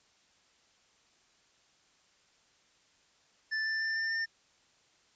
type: tone with pitch steps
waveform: square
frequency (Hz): 1760 / 1771.2 / 1782.5 / 1793.9 / 1805.3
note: A6 / A6 / A6 / A6 / A6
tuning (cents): 0 / +11 / +22 / +33 / +44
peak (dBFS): -31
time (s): 3.51-4.26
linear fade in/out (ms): 20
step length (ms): 150
effects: white hiss -67 dBFS RMS until 5.15 s + resampled to 16000 Hz